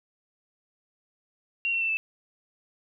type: tone with pitch steps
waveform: sine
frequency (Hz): 2753 / 2714 / 2675 / 2636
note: F7 / E7 / E7 / E7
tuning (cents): -25 / +50 / +25 / -1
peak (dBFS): -24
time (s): 1.65-1.97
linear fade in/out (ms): 0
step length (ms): 80
effects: none